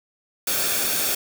white noise with comb filter, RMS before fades -23 dBFS, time 0.47-1.15 s, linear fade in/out 5 ms, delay 1 ms, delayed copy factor -0.5, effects none

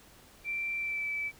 sine tone with pitch glide, 2349 to 2309 Hz, D7 to D7, 0 to -30 cents, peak -31 dBFS, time 0.44-1.32 s, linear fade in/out 50 ms, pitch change -30 cents, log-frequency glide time 0.77-1.09 s, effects pink hiss -57 dBFS RMS until 1.39 s

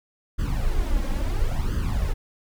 brown noise with flanger, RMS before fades -23 dBFS, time 0.38-2.14 s, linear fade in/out 20 ms, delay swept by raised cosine 0.63 to 3.73 ms, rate 0.73 Hz, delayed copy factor +0.8, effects none

